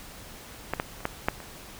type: clicks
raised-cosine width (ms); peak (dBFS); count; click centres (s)
0.5; -11 / -11 / -29 / -11 / -7 / -26; 6; 0.736 / 0.799 / 1.005 / 1.054 / 1.285 / 1.403
effects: pink hiss -45 dBFS RMS until 1.79 s